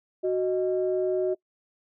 sine tone pair together, 370.6 / 622.3 Hz, F#4 / D#5, +3 / 0 cents, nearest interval major sixth, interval 897 cents, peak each -23 / -28 dBFS, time 0.23-1.35 s, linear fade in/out 20 ms, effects noise-tail reverb RT60 0.1 s tail -23 dB re dry + tanh soft clip ceiling -15 dBFS

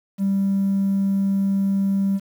triangle tone, 196 Hz, G3, in tune, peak -14 dBFS, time 0.18-2.2 s, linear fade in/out 50 ms, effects tanh soft clip ceiling -14 dBFS + 8-bit

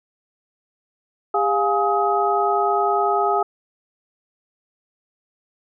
sine tone cluster, 403.5 / 702 / 832 / 1264 Hz, G#4 / F5 / G#5 / D#6, -50 / +9 / +3 / +27 cents, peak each -22 dBFS, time 1.34-3.43 s, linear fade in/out 5 ms, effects none

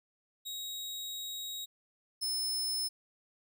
sawtooth tone pair in turn, 3800 / 5232 Hz, A#7 / E8, +33 / -14 cents, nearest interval tritone, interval 553 cents, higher second, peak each -35 / -29 dBFS, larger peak second, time 0.45-1.66 / 2.21-2.89 s, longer first, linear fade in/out 20 ms, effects none

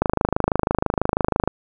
click train, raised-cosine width 1 ms, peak -3 dBFS, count 39, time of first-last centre 0.02-1.476 s, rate 26.1 Hz, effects none

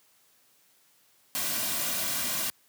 white noise with comb filter, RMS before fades -30 dBFS, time 1.35-2.5 s, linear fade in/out 0 ms, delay 2.3 ms, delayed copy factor -0.6, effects white hiss -64 dBFS RMS until 2.68 s + high-pass 80 Hz 12 dB/octave

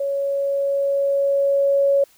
sine tone with level ramp, 557 Hz, C#5, 8 cents sharp, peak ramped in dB -20 to -13 dBFS, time 0-2.04 s, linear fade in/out 5 ms, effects white hiss -55 dBFS RMS until 2.17 s

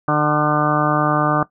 harmonic tone with a mistuned harmonic, 150.1 Hz, D3, 38 cents sharp, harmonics 1 / 2 / 3 / 4 / 5 / 6 / 7 / 8 / 9 / 10, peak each -21 / -21 / -28 / -23 / -23 / -26 / -27 / -20 / -30 / -27 dBFS, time 0.08-1.43 s, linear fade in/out 2 ms, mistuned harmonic 9, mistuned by +34 cents, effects noise-tail reverb RT60 0.1 s tail -17 dB re dry

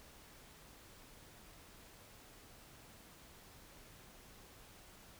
silence, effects pink hiss -59 dBFS RMS until 5.19 s

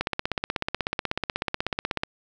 click train, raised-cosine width 0.3 ms, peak -9 dBFS, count 34, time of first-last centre 0.01-2.035 s, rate 16.3 Hz, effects none

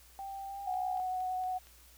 sine tone with pitch glide, 784 to 803.7 Hz, G5 to G5, 0 to +43 cents, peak -39 dBFS, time 0.19-1 s, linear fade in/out 0 ms, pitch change +43 cents, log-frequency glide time 0.47-0.71 s
sine tone with vibrato, 740 Hz, F#5, in tune, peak -32 dBFS, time 0.66-1.59 s, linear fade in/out 20 ms, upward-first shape triangle, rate 11 Hz, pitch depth 12 cents each way
click train, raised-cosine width 0.2 ms, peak -40 dBFS, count 5, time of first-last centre 0.74-1.67 s, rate 4.3 Hz
effects added 60 Hz sine -60 dBFS peak until 1.97 s + white hiss -60 dBFS RMS until 1.97 s

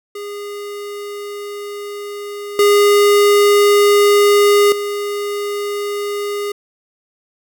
square tone with level steps, 409.3 Hz, G#4, 25 cents flat, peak -26 / -9 / -20 dBFS, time 0.15-6.52 s, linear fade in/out 5 ms, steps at 2.59 / 4.72 s, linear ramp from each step 2 ms, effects none

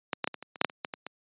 clicks, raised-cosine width 0.3 ms, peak -11 / -11 / -12 / -22 / -25 / -26 / -6 / -6 / -29 / -15 / -19 / -21 dBFS, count 12, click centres 0.132 / 0.243 / 0.275 / 0.343 / 0.426 / 0.558 / 0.614 / 0.647 / 0.698 / 0.848 / 0.938 / 1.066 s, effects high-pass 200 Hz 12 dB/octave + resampled to 8000 Hz

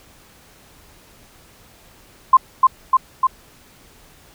sine tone with echo, 1046.5 Hz, C6, in tune, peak -5 dBFS, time 2.33-2.37 s, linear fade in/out 5 ms, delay 300 ms, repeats 3, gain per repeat -2 dB, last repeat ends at 3.27 s, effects pink hiss -49 dBFS RMS until 4.34 s

